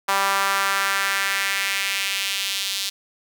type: tone with high-pass filter sweep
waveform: sawtooth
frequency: 196.3 Hz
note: G3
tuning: 3 cents sharp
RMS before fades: -23 dBFS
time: 0.08-2.9 s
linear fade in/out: 10 ms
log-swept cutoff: 980 to 3800 Hz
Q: 1.9
effects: none